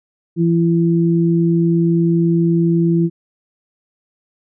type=tone pair together; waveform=sine; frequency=168.2 / 336.4 Hz; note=E3 / E4; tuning=+35 / +35 cents; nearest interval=octave; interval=1200 cents; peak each=-13 / -16 dBFS; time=0.36-3.1 s; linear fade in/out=50 ms; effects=none